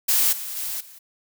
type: noise with level steps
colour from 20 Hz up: blue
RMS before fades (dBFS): -19 / -32 / -29 / -45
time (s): 0.08-0.99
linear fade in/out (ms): 10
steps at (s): 0.32 / 0.56 / 0.8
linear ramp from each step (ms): 10
effects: none